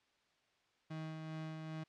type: tone with tremolo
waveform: 35% pulse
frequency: 158.1 Hz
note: D#3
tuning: 28 cents sharp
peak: -40 dBFS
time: 0.9-1.84 s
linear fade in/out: 10 ms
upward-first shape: sine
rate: 2.5 Hz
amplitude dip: 30%
effects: white hiss -75 dBFS RMS until 1.88 s + low-pass 4000 Hz 12 dB/octave